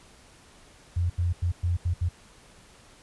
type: tone bursts at uneven times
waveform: sine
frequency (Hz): 87.31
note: F2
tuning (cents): 0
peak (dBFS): -22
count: 6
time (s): 0.96-1.1 / 1.18-1.33 / 1.42-1.52 / 1.63-1.77 / 1.85-1.94 / 2.01-2.09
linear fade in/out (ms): 10
effects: pink hiss -54 dBFS RMS until 3.02 s + resampled to 24000 Hz